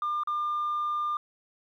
sine tone with dropouts, 1200 Hz, D6, 37 cents sharp, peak -25 dBFS, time 0.02-1.17 s, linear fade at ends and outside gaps 2 ms, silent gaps 0.235-0.273 s, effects tanh soft clip ceiling -24 dBFS + 11-bit

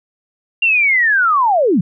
sine linear sweep, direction down, 2794 to 147.2 Hz, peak -10 dBFS, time 0.62-1.81 s, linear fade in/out 5 ms, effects none

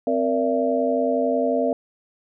sine tone cluster, 260.4 / 466.4 / 581 / 672 Hz, C4 / A#4 / D5 / E5, -8 / +1 / -19 / +33 cents, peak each -24 dBFS, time 0.07-1.73 s, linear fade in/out 2 ms, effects none

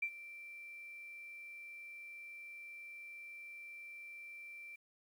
sine tone with ADSR envelope, 2349 Hz, D7, in tune, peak -32 dBFS, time 0.02-4.76 s, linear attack 8 ms, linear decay 67 ms, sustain -16 dB, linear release 8 ms, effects 11-bit

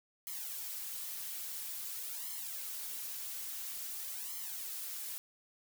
blue noise with flanger, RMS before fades -42 dBFS, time 0.27-5.18 s, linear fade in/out 0 ms, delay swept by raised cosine 0.95 to 5.95 ms, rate 0.49 Hz, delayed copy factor +1, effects none

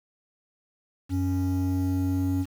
triangle tone pair together, 92.5 / 277.2 Hz, F#2 / C#4, 0 / 0 cents, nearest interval octave + perfect fifth, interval 1900 cents, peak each -23 dBFS, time 1.09-2.46 s, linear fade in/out 50 ms, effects tanh soft clip ceiling -16 dBFS + 8-bit

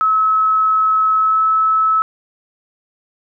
sine tone with pitch glide, 1291 to 1300 Hz, E6 to E6, -37 to -24 cents, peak -11 dBFS, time 0.01-2.02 s, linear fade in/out 0 ms, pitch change +13 cents, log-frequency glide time 1.16-1.41 s, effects none

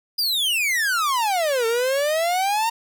45% pulse exponential two-way sweep, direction down then up, 4989 to 447.1 to 930 Hz, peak -19 dBFS, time 0.18-2.7 s, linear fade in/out 10 ms, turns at 1.66 s, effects none

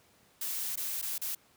blue noise with dropouts, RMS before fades -35 dBFS, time 0.41-1.35 s, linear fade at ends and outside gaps 5 ms, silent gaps 0.758-0.773 / 1.016-1.024 / 1.181-1.215 s, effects pink hiss -64 dBFS RMS until 1.56 s + high-pass 100 Hz 12 dB/octave

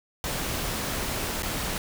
pink noise with dropouts, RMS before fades -30 dBFS, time 0.24-1.78 s, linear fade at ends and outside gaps 1 ms, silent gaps 1.423-1.431 s, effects none

